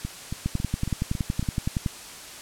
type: two click trains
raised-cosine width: 5 ms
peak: -17 / -12 dBFS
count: 6 / 16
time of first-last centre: 0.05-1.427 / 0.46-1.862 s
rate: 3.63 / 10.7 Hz
effects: white hiss -41 dBFS RMS until 2.41 s + low-pass 10000 Hz 12 dB/octave